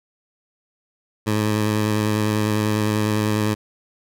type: tone with vibrato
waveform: 15% pulse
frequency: 106.6 Hz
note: G#2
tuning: 46 cents sharp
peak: -12 dBFS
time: 1.26-3.55 s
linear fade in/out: 20 ms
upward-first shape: square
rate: 10 Hz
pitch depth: 15 cents each way
effects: none